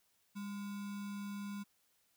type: tone with sample-and-hold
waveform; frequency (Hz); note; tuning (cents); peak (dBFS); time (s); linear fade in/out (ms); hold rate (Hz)
sine; 201.7; G3; +50; -40; 0.35-1.64; 20; 1225
effects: white hiss -75 dBFS RMS until 2.16 s